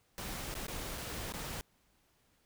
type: noise with dropouts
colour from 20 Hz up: pink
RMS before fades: -41 dBFS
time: 0.18-1.61 s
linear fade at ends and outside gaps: 0 ms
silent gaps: 0.541-0.552 / 0.667-0.682 / 0.976-0.98 / 1.323-1.338 s
effects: pink hiss -72 dBFS RMS until 2.45 s